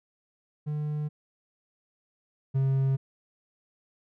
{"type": "tone pair in turn", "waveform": "triangle", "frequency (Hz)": [150, 134.56], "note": ["D3", "C3"], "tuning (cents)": [37, 49], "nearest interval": "major second", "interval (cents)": 188, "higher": "first", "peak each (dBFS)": [-26, -20], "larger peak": "second", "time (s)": [[0.66, 1.09], [2.54, 2.97]], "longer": "neither", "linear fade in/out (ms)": 20, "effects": []}